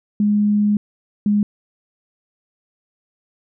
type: tone pair in turn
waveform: sine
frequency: 207.7 / 206.8 Hz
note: G#3 / G#3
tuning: 0 / -7 cents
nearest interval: unison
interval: 7 cents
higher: first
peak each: -13 dBFS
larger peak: neither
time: 0.2-0.77 / 1.26-1.43 s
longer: first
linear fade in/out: 2 ms
effects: none